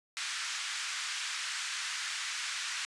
pink band-pass noise, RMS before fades -37 dBFS, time 0.17-2.85 s, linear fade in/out 0 ms, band 1400 to 7900 Hz, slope 24 dB/octave, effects resampled to 24000 Hz

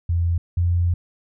sine tone pair in turn, 85.3 / 87.04 Hz, F2 / F2, -40 / -5 cents, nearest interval unison, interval 35 cents, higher second, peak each -17 / -16 dBFS, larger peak second, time 0.09-0.38 / 0.57-0.94 s, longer second, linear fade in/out 5 ms, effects none

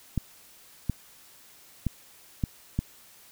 clicks, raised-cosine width 5 ms, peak -13 dBFS, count 5, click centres 0.177 / 0.897 / 1.867 / 2.438 / 2.79 s, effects white hiss -54 dBFS RMS until 3.31 s

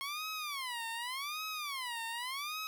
15% pulse tone with vibrato, 1078 Hz, C#6, 49 cents flat, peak -31 dBFS, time 0.01-2.67 s, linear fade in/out 0 ms, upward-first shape sine, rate 0.86 Hz, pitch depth 290 cents each way, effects none

